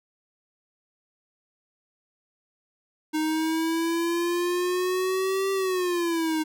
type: exponential two-way sweep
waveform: square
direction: up then down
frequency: 309.1 to 390.1 to 309.1 Hz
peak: -24 dBFS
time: 3.13-6.44 s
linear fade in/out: 20 ms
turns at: 5.52 s
effects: none